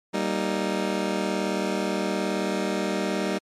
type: chord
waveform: 20% pulse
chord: Eb major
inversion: first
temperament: just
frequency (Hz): 194.45 / 233.3 / 311.1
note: G3 / Bb3 / Eb4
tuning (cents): -14 / +2 / 0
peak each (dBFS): -22 / -26 / -24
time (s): 0.13-3.39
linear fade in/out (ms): 20
effects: low-pass 8000 Hz 12 dB/octave + MP3 96 kbps